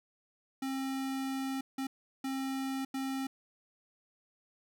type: tone bursts at uneven times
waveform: square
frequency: 267.4 Hz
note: C4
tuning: 38 cents sharp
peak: -34 dBFS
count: 4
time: 0.62-1.61 / 1.78-1.87 / 2.24-2.85 / 2.94-3.27 s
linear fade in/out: 5 ms
effects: none